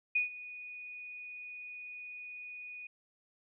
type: tone with ADSR envelope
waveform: sine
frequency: 2471 Hz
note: D#7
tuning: 13 cents flat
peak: -25 dBFS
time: 0.15-2.87 s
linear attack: 8 ms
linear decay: 130 ms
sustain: -18 dB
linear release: 4 ms
effects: none